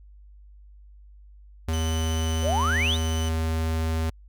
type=tone; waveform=square; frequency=80.6 Hz; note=E2; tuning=38 cents flat; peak=-24 dBFS; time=1.68-4.1 s; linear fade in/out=5 ms
type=tone with vibrato; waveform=25% pulse; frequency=3011 Hz; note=F#7; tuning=30 cents sharp; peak=-31 dBFS; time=1.73-3.29 s; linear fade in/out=5 ms; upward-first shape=sine; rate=16 Hz; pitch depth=13 cents each way
type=exponential sweep; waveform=sine; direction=up; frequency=490 to 4105 Hz; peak=-23 dBFS; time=2.42-2.98 s; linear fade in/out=50 ms
effects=added 50 Hz sine -46 dBFS peak until 4.28 s